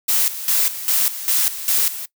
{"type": "noise with tremolo", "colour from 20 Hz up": "blue", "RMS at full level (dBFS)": -17, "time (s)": [0.08, 2.06], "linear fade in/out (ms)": 10, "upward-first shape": "square", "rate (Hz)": 2.5, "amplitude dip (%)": 75, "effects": ["noise-tail reverb RT60 0.1 s tail -20 dB re dry"]}